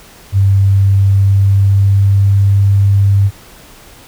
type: tone with pitch glide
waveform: sine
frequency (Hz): 98 to 99.31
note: G2 to G2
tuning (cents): 0 to +23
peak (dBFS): -6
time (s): 0.32-3.31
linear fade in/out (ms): 50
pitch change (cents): +23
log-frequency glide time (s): 0.78-2.61
effects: pink hiss -39 dBFS RMS until 4.07 s